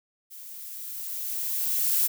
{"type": "noise with level ramp", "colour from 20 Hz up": "violet", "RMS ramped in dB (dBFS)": [-44, -22], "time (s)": [0.3, 2.08], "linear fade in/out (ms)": 20, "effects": []}